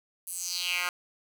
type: tone with high-pass filter sweep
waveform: 10% pulse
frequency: 178.1 Hz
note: F3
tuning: 34 cents sharp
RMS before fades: -32 dBFS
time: 0.27-0.89 s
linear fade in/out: 2 ms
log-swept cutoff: 11000 to 1500 Hz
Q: 3.5
effects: none